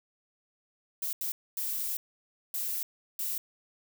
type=noise bursts at uneven times; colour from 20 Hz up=violet; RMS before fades=-33 dBFS; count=5; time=1.02-1.13 / 1.21-1.32 / 1.57-1.97 / 2.54-2.83 / 3.19-3.38 s; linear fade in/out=2 ms; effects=none